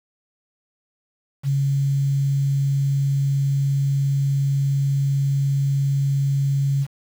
sine tone with quantisation, 138.59 Hz, C#3, in tune, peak -17 dBFS, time 1.43-6.87 s, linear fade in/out 50 ms, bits 7, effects none

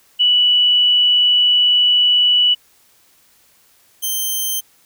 sine / 5% pulse tone pair in turn, 2954 / 3130 Hz, F#7 / G7, -3 / -3 cents, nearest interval minor second, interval 100 cents, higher second, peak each -10 dBFS, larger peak neither, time 0.19-2.55 / 4.02-4.61 s, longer first, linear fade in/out 20 ms, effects white hiss -54 dBFS RMS until 4.85 s

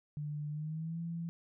sine tone with pitch glide, 148.6 to 167.76 Hz, D3 to E3, +21 to +31 cents, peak -36 dBFS, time 0.17-1.29 s, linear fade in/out 0 ms, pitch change +210 cents, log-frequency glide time 0.5-1 s, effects none

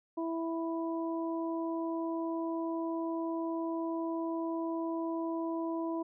harmonic tone, 329.6 Hz, E4, in tune, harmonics 1 / 2 / 3, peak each -33 / -40 / -41 dBFS, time 0.17-6.03 s, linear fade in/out 10 ms, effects none

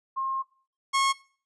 sine / sawtooth tone pair in turn, 1068 / 1089.2 Hz, C6 / C#6, +35 / -31 cents, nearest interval unison, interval 34 cents, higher second, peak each -26 / -18 dBFS, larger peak second, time 0.16-0.43 / 0.93-1.13 s, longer first, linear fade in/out 20 ms, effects noise-tail reverb RT60 0.4 s tail -19 dB re dry + resampled to 22050 Hz

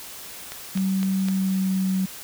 click train, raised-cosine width 0.2 ms, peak -16 dBFS, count 4, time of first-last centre 0.52-1.285 s, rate 3.92 Hz
sine tone with pitch glide, 191.2 to 188.68 Hz, G3 to F#3, -43 to +34 cents, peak -20 dBFS, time 0.75-2.06 s, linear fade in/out 10 ms, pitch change -23 cents, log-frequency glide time 1.19-1.91 s
effects white hiss -39 dBFS RMS until 2.23 s

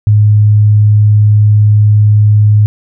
sine tone, 105.3 Hz, G#2, 24 cents sharp, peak -3 dBFS, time 0.07-2.66 s, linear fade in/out 0 ms, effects none

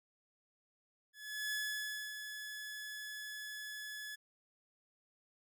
sawtooth tone with ADSR envelope, 1708 Hz, G#6, 48 cents sharp, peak -32 dBFS, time 1.13-4.16 s, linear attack 390 ms, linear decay 610 ms, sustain -8 dB, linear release 16 ms, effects none

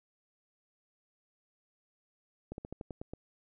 slowing click train, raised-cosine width 2 ms, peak -27 dBFS, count 8, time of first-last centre 2.52-3.135 s, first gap 61 ms, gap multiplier 1.12, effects none

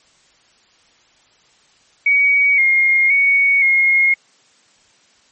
sine tone with pitch steps, 2256 / 2135 / 2230 / 2150 Hz, C#7 / C7 / C#7 / C7, +30 / +34 / +10 / +47 cents, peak -10 dBFS, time 2.06-4.14 s, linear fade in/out 5 ms, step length 520 ms, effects white hiss -54 dBFS RMS until 5.31 s + MP3 32 kbps

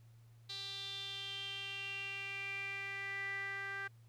sawtooth tone with band-pass filter sweep, 394.2 Hz, G4, 10 cents sharp, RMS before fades -43 dBFS, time 0.49-3.88 s, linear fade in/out 10 ms, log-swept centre 4000 to 1700 Hz, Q 7.6, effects added 115 Hz sine -58 dBFS peak until 4.08 s + pink hiss -74 dBFS RMS until 4.08 s

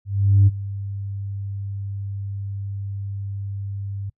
sine tone with ADSR envelope, 99.3 Hz, G2, 23 cents sharp, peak -8 dBFS, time 0.05-4.1 s, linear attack 420 ms, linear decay 30 ms, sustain -18 dB, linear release 10 ms, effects noise-tail reverb RT60 0.1 s tail -26 dB re dry + tanh soft clip ceiling -7 dBFS

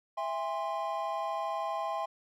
triangle chord, E augmented, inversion none, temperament equal with one note detuned, 659.3 / 811.6 / 1046.5 Hz, E5 / G#5 / B#5, 0 / -40 / 0 cents, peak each -34 dBFS, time 0.17-2.06 s, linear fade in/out 10 ms, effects none

